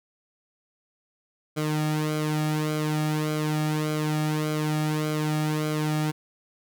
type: tone with flanger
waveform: sawtooth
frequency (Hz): 153.2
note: D#3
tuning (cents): -27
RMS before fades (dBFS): -26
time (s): 1.56-6.12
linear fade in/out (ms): 20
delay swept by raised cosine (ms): 1.1 to 2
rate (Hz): 1.7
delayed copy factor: -0.7
effects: none